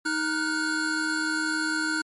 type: tone cluster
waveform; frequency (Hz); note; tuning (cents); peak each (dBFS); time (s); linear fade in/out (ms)
square; 313.1 / 1419 / 1499; D#4 / F6 / F#6; +11 / +27 / +22; -30; 0.05-2.02; 10
effects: MP3 48 kbps